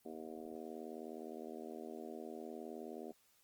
harmonic tone, 79.5 Hz, D#2, 38 cents sharp, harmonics 3 / 4 / 5 / 6 / 7 / 8 / 9, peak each -51 / -52 / -50 / -55 / -57 / -55 / -56 dBFS, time 0.05-3.12 s, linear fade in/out 5 ms, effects white hiss -72 dBFS RMS until 3.43 s + Opus 24 kbps

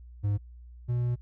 triangle tone pair in turn, 102.2 / 121.45 Hz, G#2 / B2, -27 / -29 cents, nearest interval minor third, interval 298 cents, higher second, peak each -22 / -23 dBFS, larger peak first, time 0.23-0.38 / 0.88-1.16 s, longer second, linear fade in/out 20 ms, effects added 60 Hz sine -45 dBFS peak until 1.21 s

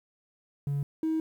triangle tone pair in turn, 141.9 / 318.6 Hz, C#3 / D#4, +41 / +41 cents, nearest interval octave + major second, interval 1400 cents, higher second, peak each -24 / -22 dBFS, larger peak second, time 0.67-0.83 / 1.03-1.2 s, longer second, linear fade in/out 2 ms, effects tanh soft clip ceiling -22 dBFS + 10-bit

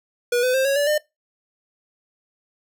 square tone with pitch steps, 483.9 / 505.6 / 528.3 / 552 / 576.8 / 602.7 Hz, B4 / B4 / C5 / C#5 / D5 / D5, -35 / +41 / +17 / -7 / -31 / +45 cents, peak -18 dBFS, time 0.32-0.98 s, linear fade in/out 5 ms, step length 110 ms, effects noise-tail reverb RT60 0.2 s tail -21 dB re dry

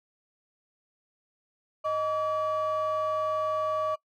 triangle ring-modulated tone, 884 Hz, A5, 8 cents sharp, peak -19 dBFS, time 1.84-3.96 s, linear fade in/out 20 ms, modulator 261 Hz, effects noise-tail reverb RT60 0.1 s tail -24 dB re dry + tanh soft clip ceiling -21 dBFS

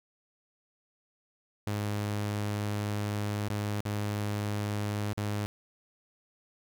sawtooth tone with dropouts, 103.83 Hz, G#2, in tune, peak -26 dBFS, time 1.67-5.46 s, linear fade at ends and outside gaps 0 ms, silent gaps 3.484-3.502 / 3.806-3.853 / 5.131-5.175 s, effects none

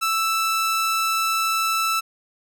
sawtooth tone, 1321 Hz, E6, 3 cents sharp, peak -16 dBFS, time 0.01-2.01 s, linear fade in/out 20 ms, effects none

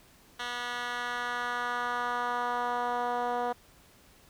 10% pulse tone with band-pass filter sweep, 243.1 Hz, B3, 27 cents flat, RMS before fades -32 dBFS, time 0.39-3.53 s, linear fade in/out 10 ms, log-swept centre 2500 to 660 Hz, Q 1.4, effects pink hiss -59 dBFS RMS until 4.29 s

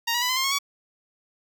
10% pulse tone with pitch steps, 932 / 962.1 / 993.1 / 1025.2 / 1058.3 / 1092.5 / 1127.7 Hz, A#5 / B5 / B5 / C6 / C6 / C#6 / C#6, -1 / -46 / +9 / -36 / +19 / -26 / +29 cents, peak -14 dBFS, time 0.07-0.588 s, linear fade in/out 10 ms, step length 74 ms, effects none

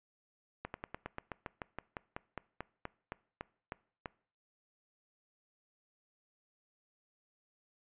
slowing click train, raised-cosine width 0.5 ms, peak -24 dBFS, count 19, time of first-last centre 0.65-4.058 s, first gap 91 ms, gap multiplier 1.08, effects noise-tail reverb RT60 0.5 s tail -22 dB re dry + resampled to 8000 Hz

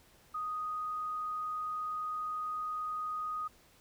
sine tone, 1244.5 Hz, D#6, in tune, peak -34 dBFS, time 0.34-3.48 s, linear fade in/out 10 ms, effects pink hiss -63 dBFS RMS until 3.8 s

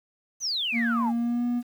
sine exponential sweep, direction down, 6400 to 758 Hz, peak -25 dBFS, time 0.4-1.13 s, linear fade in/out 50 ms
triangle tone with pitch glide, 233.1 to 241.9 Hz, A#3 to B3, 0 to -36 cents, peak -21 dBFS, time 0.72-1.63 s, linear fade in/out 50 ms, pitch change +64 cents, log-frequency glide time 1.11-1.45 s
effects tanh soft clip ceiling -15 dBFS + 9-bit

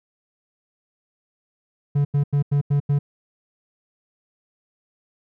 triangle tone bursts, 143.1 Hz, D3, 45 cents flat, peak -14 dBFS, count 6, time 1.95-2.99 s, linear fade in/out 10 ms, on 100 ms, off 88 ms, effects none

